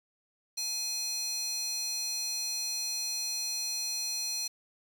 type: tone with high-pass filter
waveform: square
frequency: 840 Hz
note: G#5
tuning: 19 cents sharp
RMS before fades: -34 dBFS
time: 0.57-4.48 s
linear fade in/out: 10 ms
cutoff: 4900 Hz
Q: 4.4
effects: 9-bit